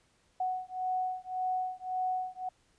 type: beating tone pair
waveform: sine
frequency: 740 / 741.8 Hz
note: F#5 / F#5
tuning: 0 / +4 cents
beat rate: 1.8 Hz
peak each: -34 / -34 dBFS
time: 0.4-2.49 s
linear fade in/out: 5 ms
effects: pink hiss -69 dBFS RMS until 2.78 s + resampled to 22050 Hz